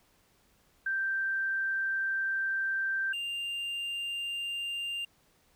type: tone pair in turn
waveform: sine / triangle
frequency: 1568 / 2794 Hz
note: G6 / F7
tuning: 0 / 0 cents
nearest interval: minor seventh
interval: 1000 cents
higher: second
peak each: -28 / -31 dBFS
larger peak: first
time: 0.86-3.13 / 3.13-5.05 s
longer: first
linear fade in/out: 5 ms
effects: pink hiss -67 dBFS RMS until 5.55 s